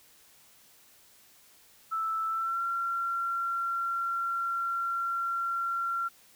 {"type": "tone with pitch glide", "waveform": "sine", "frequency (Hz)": [1318.5, 1369.7], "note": ["E6", "F6"], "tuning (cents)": [0, -34], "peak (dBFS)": -28, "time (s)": [1.91, 6.09], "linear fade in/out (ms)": 20, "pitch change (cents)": 66, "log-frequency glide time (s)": [2.28, 2.62], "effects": ["white hiss -59 dBFS RMS until 6.35 s"]}